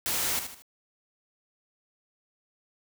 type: noise with echo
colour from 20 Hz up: white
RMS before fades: -29 dBFS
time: 0.06-0.39 s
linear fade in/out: 0 ms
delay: 77 ms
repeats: 3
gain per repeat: -8 dB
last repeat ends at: 0.621 s
effects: none